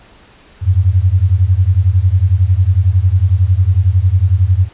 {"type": "beating tone pair", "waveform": "sine", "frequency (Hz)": [87.31, 98.31], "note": ["F2", "G2"], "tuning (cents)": [0, 5], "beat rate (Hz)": 11, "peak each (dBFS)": -11, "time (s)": [0.61, 4.69], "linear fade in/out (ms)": 50, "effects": ["pink hiss -44 dBFS RMS until 4.73 s", "resampled to 8000 Hz"]}